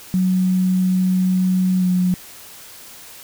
sine tone with pitch glide, 185 to 181.72 Hz, F#3 to F#3, 0 to -31 cents, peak -14 dBFS, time 0.14-2.14 s, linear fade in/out 0 ms, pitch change -31 cents, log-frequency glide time 1.79-1.85 s, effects white hiss -40 dBFS RMS until 3.23 s

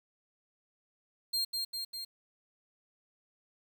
40% pulse tone with echo, 4198 Hz, C8, 5 cents sharp, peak -28 dBFS, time 1.33-1.45 s, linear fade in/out 10 ms, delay 200 ms, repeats 3, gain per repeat -3 dB, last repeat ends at 2.05 s, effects 10-bit

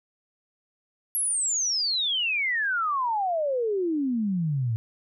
sine exponential sweep, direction down, 11460 to 108.1 Hz, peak -23 dBFS, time 1.15-4.76 s, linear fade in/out 0 ms, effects none

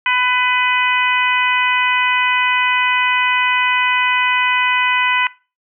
harmonic tone, 500 Hz, B4, 21 cents sharp, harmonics 2 / 3 / 4 / 5 / 6, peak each -19 / -20 / -18 / -19 / -24 dBFS, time 0.06-5.27 s, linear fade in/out 2 ms, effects noise-tail reverb RT60 0.3 s tail -20 dB re dry

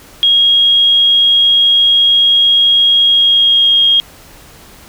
sine tone with pitch glide, 3277 to 3252 Hz, G#7 to G#7, -24 to -37 cents, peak -6 dBFS, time 0.23-4 s, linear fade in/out 0 ms, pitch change -13 cents, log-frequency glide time 3.04-3.75 s, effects pink hiss -39 dBFS RMS until 4.88 s

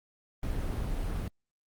brown noise, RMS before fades -32 dBFS, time 0.43-1.28 s, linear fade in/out 2 ms, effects Opus 32 kbps

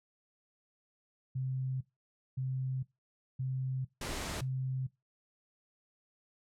sine tone bursts, 130.7 Hz, C3, 1 cent flat, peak -32 dBFS, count 4, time 1.35-4.87 s, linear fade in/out 10 ms, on 460 ms, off 560 ms
pink noise, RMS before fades -38 dBFS, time 4.01-4.41 s, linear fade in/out 5 ms
effects noise-tail reverb RT60 0.2 s tail -19 dB re dry + low-pass 10000 Hz 12 dB/octave

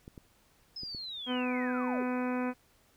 clicks, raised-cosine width 3 ms, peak -33 dBFS, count 4, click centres 0.079 / 0.178 / 0.834 / 0.948 s
sine linear sweep, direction down, 5190 to 356.4 Hz, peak -38 dBFS, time 0.76-2.03 s, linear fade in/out 5 ms
harmonic tone, 250.4 Hz, B3, 24 cents sharp, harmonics 1 / 2 / 3 / 4 / 5 / 6 / 7 / 8 / 9 / 10, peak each -31 / -37 / -42 / -41 / -46 / -44 / -50 / -51 / -50 / -48 dBFS, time 1.26-2.54 s, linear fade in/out 50 ms
effects pink hiss -66 dBFS RMS until 2.96 s

